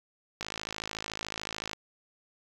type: click train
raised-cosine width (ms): 0.2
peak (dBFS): -17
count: 72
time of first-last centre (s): 0.41-1.732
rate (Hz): 53.7
effects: 8-bit